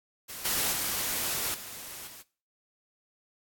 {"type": "noise with level steps", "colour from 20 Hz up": "white", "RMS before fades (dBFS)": [-40, -28, -31, -42, -47], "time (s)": [0.28, 2.23], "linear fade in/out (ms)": 20, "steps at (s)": [0.45, 0.72, 1.54, 2.07], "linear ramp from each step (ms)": 5, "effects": ["noise-tail reverb RT60 0.4 s tail -21 dB re dry", "AAC 64 kbps"]}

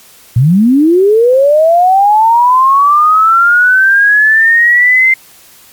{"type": "linear sweep", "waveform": "sine", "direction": "up", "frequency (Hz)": [109.8, 2093], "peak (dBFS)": -4, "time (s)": [0.36, 5.14], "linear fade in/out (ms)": 5, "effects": ["white hiss -40 dBFS RMS until 5.72 s", "Opus 48 kbps"]}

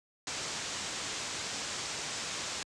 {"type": "low-pass noise", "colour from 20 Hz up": "white", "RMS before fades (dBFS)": -38, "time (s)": [0.27, 2.63], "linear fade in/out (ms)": 2, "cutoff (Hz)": 7800, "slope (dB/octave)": 48, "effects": ["high-pass 60 Hz 12 dB/octave"]}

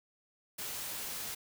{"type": "noise", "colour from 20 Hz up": "white", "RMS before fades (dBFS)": -40, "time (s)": [0.58, 1.35], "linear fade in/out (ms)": 10, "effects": []}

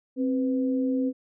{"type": "tone pair together", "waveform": "sine", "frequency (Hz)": [263.6, 497.6], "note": ["C4", "B4"], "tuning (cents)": [13, 13], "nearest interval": "major seventh", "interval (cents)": 1100, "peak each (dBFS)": [-23, -31], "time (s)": [0.16, 1.13], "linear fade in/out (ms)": 50, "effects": []}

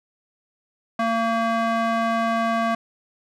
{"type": "tone with band-pass filter", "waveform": "square", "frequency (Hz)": 227.9, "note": "A#3", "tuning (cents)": -39, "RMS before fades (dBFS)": -22, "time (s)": [0.99, 2.75], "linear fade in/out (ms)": 5, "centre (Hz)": 1000, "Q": 1.2, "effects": []}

